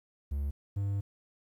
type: tone pair in turn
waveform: triangle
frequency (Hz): 70.8 / 99.81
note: C#2 / G2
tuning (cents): +37 / +32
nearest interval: tritone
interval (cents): 595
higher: second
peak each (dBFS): -28 / -27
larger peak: second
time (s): 0.31-0.51 / 0.76-1.01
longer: second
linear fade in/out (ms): 10
effects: 11-bit